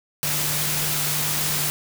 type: tone in noise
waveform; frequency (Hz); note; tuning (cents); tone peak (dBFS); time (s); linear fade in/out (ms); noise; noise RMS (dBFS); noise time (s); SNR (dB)
sine; 150.2; D3; +39; -31; 0.23-1.7; 0; white; -24; 0.23-1.7; -10
effects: none